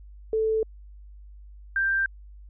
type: tone pair in turn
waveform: sine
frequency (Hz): 440 / 1577.1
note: A4 / G6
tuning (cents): 0 / +10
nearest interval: octave + minor seventh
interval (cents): 2210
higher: second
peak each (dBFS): -21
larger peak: neither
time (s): 0.33-0.63 / 1.76-2.06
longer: neither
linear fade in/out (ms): 2
effects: added 50 Hz sine -43 dBFS peak until 2.49 s